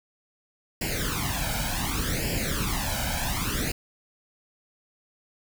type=noise with flanger; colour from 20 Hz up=pink; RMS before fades=-28 dBFS; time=0.81-3.72 s; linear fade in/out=5 ms; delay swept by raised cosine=0.4 to 1.32 ms; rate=0.67 Hz; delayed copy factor=+0.85; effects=none